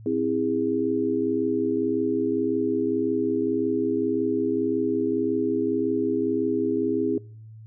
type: chord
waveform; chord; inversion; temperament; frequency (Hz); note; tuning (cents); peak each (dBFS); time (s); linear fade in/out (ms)
sine; C augmented; none; just; 261.6 / 327 / 408.8; C4 / E4 / G#4; 0 / -14 / -27; -26; 0.06-7.18; 2
effects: noise-tail reverb RT60 0.6 s tail -26 dB re dry + added 110 Hz sine -41 dBFS peak until 7.66 s